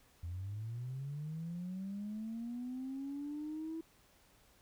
sine linear sweep, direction up, 82.4 to 327.7 Hz, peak -38 dBFS, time 0.23-3.81 s, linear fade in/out 5 ms, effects tanh soft clip ceiling -35 dBFS + pink hiss -67 dBFS RMS until 4.61 s

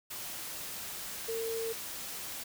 sine tone in noise, 453.3 Hz, A#4, 48 cents flat, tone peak -33 dBFS, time 1.28-1.73 s, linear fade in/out 10 ms, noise white, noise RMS -41 dBFS, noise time 0.1-2.44 s, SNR +5 dB, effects none

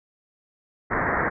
white low-pass noise, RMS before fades -24 dBFS, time 0.9-1.3 s, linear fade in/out 20 ms, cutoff 2000 Hz, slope 96 dB/octave, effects none

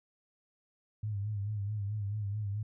sine tone with vibrato, 103.3 Hz, G#2, 9 cents flat, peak -32 dBFS, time 1.03-2.63 s, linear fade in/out 5 ms, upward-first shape sine, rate 4.6 Hz, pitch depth 73 cents each way, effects none

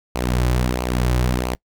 sawtooth tone with flanger, 61.74 Hz, B1, in tune, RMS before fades -20 dBFS, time 0.15-1.55 s, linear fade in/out 0 ms, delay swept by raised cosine 0.55 to 4.45 ms, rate 1.5 Hz, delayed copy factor -0.6, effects noise-tail reverb RT60 0.1 s tail -25 dB re dry

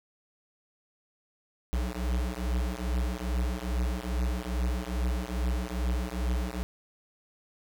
square beating tone pair, 60.1 / 62.5 Hz, B1 / B1, -46 / +21 cents, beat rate 2.4 Hz, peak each -31 / -32 dBFS, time 1.73-6.63 s, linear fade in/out 0 ms, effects none

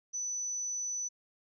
sine tone, 5980 Hz, F#8, 17 cents sharp, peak -33 dBFS, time 0.13-1.09 s, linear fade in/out 20 ms, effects none

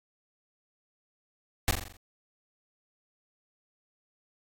pink noise with echo, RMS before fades -24 dBFS, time 1.68-1.71 s, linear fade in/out 0 ms, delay 43 ms, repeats 6, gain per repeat -5 dB, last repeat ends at 1.968 s, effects AAC 64 kbps

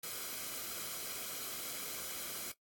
white noise with comb filter, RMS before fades -42 dBFS, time 0.03-2.52 s, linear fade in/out 5 ms, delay 1.1 ms, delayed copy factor -0.55, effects noise-tail reverb RT60 0.1 s tail -18 dB re dry + AAC 64 kbps

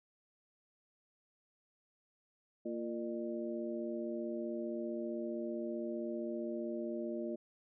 harmonic tone with a mistuned harmonic, 115.4 Hz, A#2, 17 cents flat, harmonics 2 / 3 / 4 / 5, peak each -41 / -40 / -49 / -43 dBFS, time 2.65-7.36 s, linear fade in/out 10 ms, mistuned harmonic 5, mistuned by +70 cents, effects none

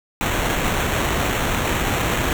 pink noise with sample-and-hold, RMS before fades -21 dBFS, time 0.21-2.33 s, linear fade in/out 0 ms, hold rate 4900 Hz, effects none

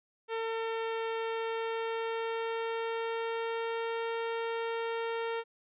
sawtooth tone with pitch glide, 452.1 to 458.4 Hz, A4 to A#4, +47 to -29 cents, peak -28 dBFS, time 0.28-5.44 s, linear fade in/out 50 ms, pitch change +24 cents, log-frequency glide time 1.14-4.11 s, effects resampled to 8000 Hz

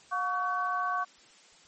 sine tone cluster, 720 / 1128 / 1520 Hz, F#5 / C#6 / F#6, -47 / +30 / +46 cents, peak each -34 / -29 / -35 dBFS, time 0.11-1.05 s, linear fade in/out 20 ms, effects white hiss -57 dBFS RMS until 1.67 s + MP3 32 kbps

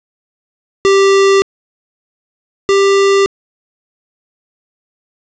square tone pair in turn, 392 / 394.7 Hz, G4 / G4, 0 / +12 cents, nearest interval unison, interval 12 cents, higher second, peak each -7 / -8 dBFS, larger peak first, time 0.85-1.42 / 2.69-3.26 s, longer neither, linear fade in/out 0 ms, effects resampled to 16000 Hz + 8-bit

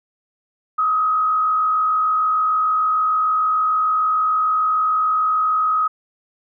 sine tone with frequency modulation, 1264 Hz, D#6, 27 cents sharp, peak -15 dBFS, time 0.78-5.88 s, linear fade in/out 10 ms, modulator 53.3 Hz, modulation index 0.47, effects none

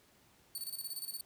5% pulse tone with tremolo, 4487 Hz, C#8, 20 cents sharp, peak -31 dBFS, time 0.55-1.21 s, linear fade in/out 2 ms, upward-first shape square, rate 17 Hz, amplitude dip 70%, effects pink hiss -66 dBFS RMS until 1.25 s + high-pass 60 Hz 12 dB/octave

